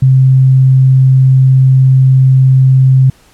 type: tone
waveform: sine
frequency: 131.6 Hz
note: C3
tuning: 10 cents sharp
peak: -3 dBFS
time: 0.02-3.1 s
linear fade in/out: 5 ms
effects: pink hiss -46 dBFS RMS until 3.33 s + low-pass 12000 Hz 12 dB/octave